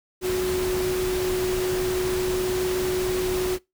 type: tone in noise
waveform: sine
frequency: 368 Hz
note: F#4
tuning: 9 cents flat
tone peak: -22 dBFS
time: 0.21-3.59 s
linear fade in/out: 50 ms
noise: pink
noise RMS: -31 dBFS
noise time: 0.21-3.59 s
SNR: +6 dB
effects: noise-tail reverb RT60 0.2 s tail -23 dB re dry